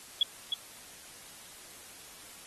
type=tone with echo; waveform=sine; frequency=3360 Hz; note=G#7; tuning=19 cents sharp; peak=-21 dBFS; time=0.21-0.23 s; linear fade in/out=2 ms; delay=310 ms; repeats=1; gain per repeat=-6 dB; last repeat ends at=0.54 s; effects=white hiss -50 dBFS RMS until 2.46 s + AAC 32 kbps